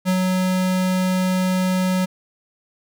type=tone with ADSR envelope; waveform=square; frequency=185 Hz; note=F#3; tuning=in tune; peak=-16 dBFS; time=0.05-2.06 s; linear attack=37 ms; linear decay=71 ms; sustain=-2 dB; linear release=16 ms; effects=none